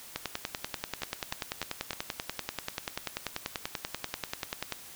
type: two click trains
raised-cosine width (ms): 0.2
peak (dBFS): -14 / -17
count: 48 / 4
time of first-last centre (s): 0.16-4.723 / 1.02-1.932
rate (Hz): 10.3 / 3.29
effects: white hiss -48 dBFS RMS until 4.95 s